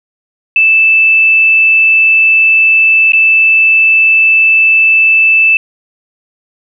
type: tone with dropouts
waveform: sine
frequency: 2637 Hz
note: E7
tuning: in tune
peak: -4 dBFS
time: 0.56-5.57 s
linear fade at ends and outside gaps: 2 ms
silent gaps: 3.121-3.133 s
effects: none